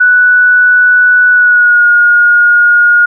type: tone with pitch glide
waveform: sine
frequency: 1480 to 1433.7 Hz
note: F#6 to F6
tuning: 0 to +45 cents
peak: -3 dBFS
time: 0-3.06 s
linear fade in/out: 10 ms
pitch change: -55 cents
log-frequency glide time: 1.3-1.88 s
effects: none